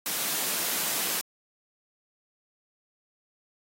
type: high-pass noise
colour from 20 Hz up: white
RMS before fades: -29 dBFS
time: 0.06-1.21 s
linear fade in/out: 0 ms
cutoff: 150 Hz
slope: 48 dB/octave
effects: AAC 48 kbps